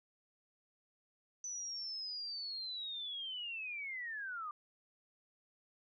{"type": "linear sweep", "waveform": "sine", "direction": "down", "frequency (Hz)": [6020, 1174.7], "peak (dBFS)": -40, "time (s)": [1.44, 4.51], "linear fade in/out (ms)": 2, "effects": []}